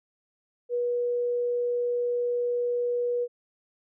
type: tone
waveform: sine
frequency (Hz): 484.4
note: B4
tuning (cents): -34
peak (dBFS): -24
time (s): 0.69-3.28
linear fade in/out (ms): 50
effects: none